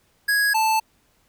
square tone pair in turn, 1661.2 / 880 Hz, G#6 / A5, 0 / 0 cents, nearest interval major seventh, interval 1100 cents, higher first, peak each -18 dBFS, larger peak neither, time 0.28-0.54 / 0.54-0.8 s, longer neither, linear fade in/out 10 ms, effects pink hiss -63 dBFS RMS until 1.28 s

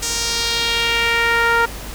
sawtooth tone with band-pass filter sweep, 465.5 Hz, A#4, 2 cents flat, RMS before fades -18 dBFS, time 0.02-1.66 s, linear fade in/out 10 ms, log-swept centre 6900 to 1300 Hz, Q 1.9, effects added 50 Hz sine -33 dBFS peak until 1.94 s + pink hiss -33 dBFS RMS until 1.94 s

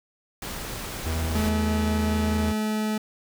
pink noise, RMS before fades -34 dBFS, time 0.42-1.49 s, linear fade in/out 2 ms
45% pulse tone with pitch glide, 80.7 to 80 Hz, E2 to D#2, -36 to +49 cents, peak -25 dBFS, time 1.05-2.53 s, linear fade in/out 20 ms, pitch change -15 cents, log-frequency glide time 1.21-1.73 s
40% pulse tone, 215.2 Hz, A3, 38 cents flat, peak -23 dBFS, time 1.35-2.98 s, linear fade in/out 5 ms
effects none

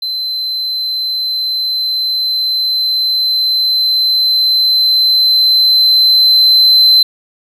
triangle tone with level ramp, 4069 Hz, C8, 49 cents flat, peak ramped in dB -15 to -3 dBFS, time 0.02-7.03 s, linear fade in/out 5 ms, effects none

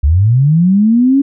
sine linear sweep, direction up, 65.41 to 282.8 Hz, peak -6 dBFS, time 0.03-1.22 s, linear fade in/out 10 ms, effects none

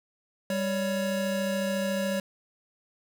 square tone pair together, 197.64 / 559 Hz, G3 / C#5, +14 / +14 cents, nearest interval octave + tritone, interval 1800 cents, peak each -30 / -30 dBFS, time 0.5-2.2 s, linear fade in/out 2 ms, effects none

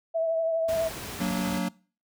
sine tone with vibrato, 654 Hz, E5, 14 cents flat, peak -23 dBFS, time 0.14-0.89 s, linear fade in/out 20 ms, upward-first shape sine, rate 12 Hz, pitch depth 22 cents each way
pink noise, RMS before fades -37 dBFS, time 0.68-1.59 s, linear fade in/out 10 ms
square chord, Gb augmented, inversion none, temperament just, 185 / 231.2 / 289.1 Hz, Gb3 / Bb3 / D4, 0 / -14 / -27 cents, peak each -29 / -32 / -34 dBFS, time 1.2-1.69 s, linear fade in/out 10 ms
effects noise-tail reverb RT60 0.4 s tail -23 dB re dry + high-pass 60 Hz 12 dB/octave

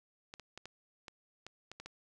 clicks, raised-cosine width 0.2 ms, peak -29 dBFS, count 9, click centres 0.339 / 0.397 / 0.576 / 0.656 / 1.082 / 1.466 / 1.716 / 1.8 / 1.86 s, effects none

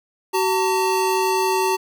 square tone pair together, 378.5 / 900.2 Hz, F#4 / A5, +39 / +39 cents, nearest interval octave + minor third, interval 1500 cents, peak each -21 dBFS, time 0.33-1.77 s, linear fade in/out 20 ms, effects none

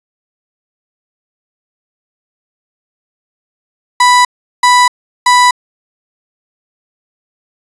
35% pulse tone bursts, 987.8 Hz, B5, in tune, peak -3 dBFS, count 3, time 4-5.51 s, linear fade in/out 5 ms, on 250 ms, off 380 ms, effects resampled to 22050 Hz + 7-bit

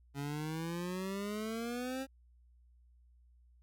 25% pulse exponential sweep, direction up, 138.8 to 270.7 Hz, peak -33 dBFS, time 0.14-2.07 s, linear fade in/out 50 ms, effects added 60 Hz sine -61 dBFS peak until 3.62 s

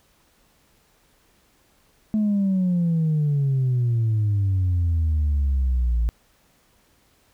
sine exponential sweep, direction down, 217.4 to 55.8 Hz, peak -16 dBFS, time 2.14-6.09 s, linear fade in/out 0 ms, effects tanh soft clip ceiling -16 dBFS + pink hiss -61 dBFS RMS until 7.33 s

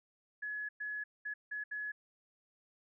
sine tone bursts at uneven times, 1695 Hz, G#6, 35 cents sharp, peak -37 dBFS, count 5, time 0.42-0.69 / 0.8-1.04 / 1.25-1.34 / 1.51-1.64 / 1.71-1.92 s, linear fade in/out 10 ms, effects none

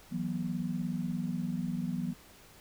sine chord, E suspended second, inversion none, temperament equal with one note detuned, 164.81 / 185 / 241.6 Hz, E3 / F#3 / B3, 0 / 0 / -38 cents, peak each -36 / -35 / -36 dBFS, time 0.11-2.14 s, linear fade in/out 20 ms, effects pink hiss -56 dBFS RMS until 2.6 s

